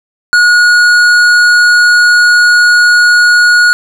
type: tone with hard clipping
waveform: sine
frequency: 1448 Hz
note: F#6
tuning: 38 cents flat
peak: -5 dBFS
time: 0.33-3.73 s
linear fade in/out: 0 ms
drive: 10 dB
effects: none